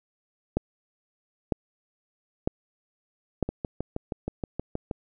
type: two click trains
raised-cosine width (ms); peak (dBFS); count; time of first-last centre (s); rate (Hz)
2; -16 / -10; 10 / 4; 3.49-4.912 / 0.57-3.427; 6.33 / 1.05
effects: none